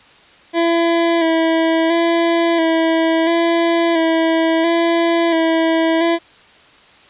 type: tone with vibrato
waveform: 25% pulse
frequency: 331.1 Hz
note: E4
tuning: 8 cents sharp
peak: -9 dBFS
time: 0.53-6.19 s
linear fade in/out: 50 ms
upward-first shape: square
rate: 0.73 Hz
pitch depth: 27 cents each way
effects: white hiss -46 dBFS RMS until 7.09 s + resampled to 8000 Hz